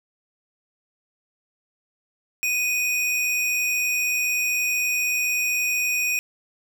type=tone pair together; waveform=square; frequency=2489 / 5588 Hz; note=D#7 / F8; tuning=0 / 0 cents; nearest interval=octave + major second; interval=1400 cents; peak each=-22 / -32 dBFS; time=2.43-6.19 s; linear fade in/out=0 ms; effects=8-bit